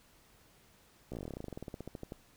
slowing click train, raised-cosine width 2 ms, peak -28 dBFS, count 25, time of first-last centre 1.12-2.121 s, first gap 15 ms, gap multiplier 1.08, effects pink hiss -64 dBFS RMS until 2.36 s

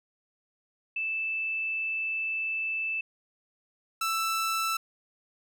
sine / sawtooth tone pair in turn, 2637 / 1324.6 Hz, E7 / E6, 0 / +8 cents, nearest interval octave, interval 1192 cents, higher first, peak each -28 / -23 dBFS, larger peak second, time 0.96-3.01 / 4.01-4.77 s, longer first, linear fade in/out 5 ms, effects none

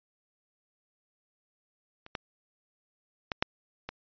clicks, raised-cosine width 0.3 ms, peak -30 / -17 / -14 / -8 / -20 dBFS, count 5, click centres 2.064 / 2.152 / 3.318 / 3.425 / 3.89 s, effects resampled to 11025 Hz

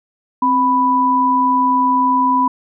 sine tone pair together, 262.2 / 989.9 Hz, C4 / B5, +4 / +4 cents, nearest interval octave + major seventh, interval 2300 cents, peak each -18 / -12 dBFS, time 0.42-2.48 s, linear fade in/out 5 ms, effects none

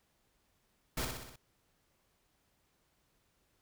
pink noise with echo, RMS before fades -35 dBFS, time 0.97-1.05 s, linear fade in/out 5 ms, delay 62 ms, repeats 5, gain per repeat -4 dB, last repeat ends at 1.36 s, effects pink hiss -75 dBFS RMS until 3.61 s

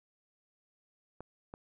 clicks, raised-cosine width 1 ms, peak -30 dBFS, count 2, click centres 1.206 / 1.539 s, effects none

